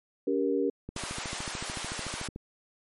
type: chord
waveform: sine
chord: G diminished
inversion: second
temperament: just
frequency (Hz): 282.2 / 392 / 470.4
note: Db4 / G4 / Bb4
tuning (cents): +31 / 0 / +16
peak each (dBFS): -29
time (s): 0.27-0.7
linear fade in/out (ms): 5
type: click train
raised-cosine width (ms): 3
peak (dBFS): -25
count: 21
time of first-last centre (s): 0.89-2.361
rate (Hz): 13.6
type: high-pass noise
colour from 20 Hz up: pink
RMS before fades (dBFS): -37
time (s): 0.96-2.28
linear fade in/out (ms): 5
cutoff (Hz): 710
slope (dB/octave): 12
effects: MP3 48 kbps